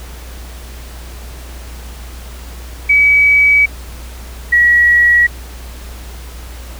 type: tone pair in turn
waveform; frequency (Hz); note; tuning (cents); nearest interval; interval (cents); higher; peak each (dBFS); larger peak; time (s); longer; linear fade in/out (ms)
sine; 2279 / 1920.4; C#7 / B6; +47 / -49; minor third; 296; first; -6; neither; 2.89-3.66 / 4.52-5.27; first; 10
effects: added 60 Hz sine -28 dBFS peak until 6.79 s + pink hiss -36 dBFS RMS until 6.79 s